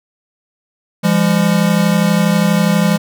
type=tone pair together; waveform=square; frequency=170.5 / 202.8 Hz; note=F3 / G#3; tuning=-41 / -41 cents; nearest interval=minor third; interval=300 cents; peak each=-14 dBFS; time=1.03-2.98 s; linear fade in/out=20 ms; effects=none